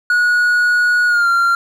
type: tone with pitch glide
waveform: triangle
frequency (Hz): 1456 to 1382.2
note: F#6 to F6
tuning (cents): -28 to -18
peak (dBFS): -9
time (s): 0.1-1.55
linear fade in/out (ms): 2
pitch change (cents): -90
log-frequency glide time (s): 1.07-1.28
effects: none